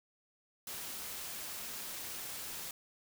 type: noise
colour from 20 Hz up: white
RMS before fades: -43 dBFS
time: 0.67-2.71 s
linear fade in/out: 2 ms
effects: none